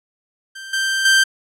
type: tone with level steps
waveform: sawtooth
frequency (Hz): 1568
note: G6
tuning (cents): 0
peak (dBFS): -28 / -14 / -7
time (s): 0.55-1.24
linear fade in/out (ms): 10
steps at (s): 0.73 / 1.05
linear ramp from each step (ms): 5
effects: low-pass 10000 Hz 12 dB/octave